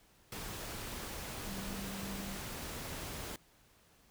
sine tone in noise, 196 Hz, G3, in tune, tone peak -43 dBFS, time 1.47-2.37 s, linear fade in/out 2 ms, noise pink, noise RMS -43 dBFS, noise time 0.32-3.36 s, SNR -3 dB, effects pink hiss -66 dBFS RMS until 4.1 s

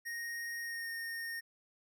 square tone with pitch glide, 1864.7 to 1841.2 Hz, A#6 to A#6, 0 to -22 cents, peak -39 dBFS, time 0.05-1.41 s, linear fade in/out 20 ms, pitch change -22 cents, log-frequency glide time 0.62-0.89 s, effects none

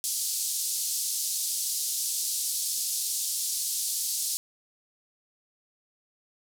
white band-pass noise, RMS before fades -30 dBFS, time 0.04-4.37 s, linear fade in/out 0 ms, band 4400 to 12000 Hz, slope 24 dB/octave, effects none

